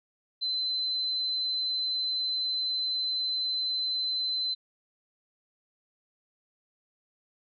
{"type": "tone", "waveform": "sine", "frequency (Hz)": 4056, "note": "B7", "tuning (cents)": 45, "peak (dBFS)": -27, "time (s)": [0.41, 4.55], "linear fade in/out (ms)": 20, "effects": []}